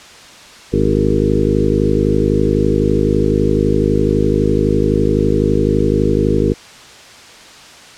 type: harmonic tone with a mistuned harmonic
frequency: 51.91 Hz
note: G#1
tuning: in tune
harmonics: 1 / 2 / 3 / 4 / 5 / 6 / 7 / 8 / 9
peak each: -20 / -20 / -20 / -20 / -20 / -20 / -20 / -20 / -20 dBFS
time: 0.72-6.54 s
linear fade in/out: 20 ms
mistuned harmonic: 7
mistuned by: +39 cents
effects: white hiss -38 dBFS RMS until 7.97 s + low-pass 6000 Hz 12 dB/octave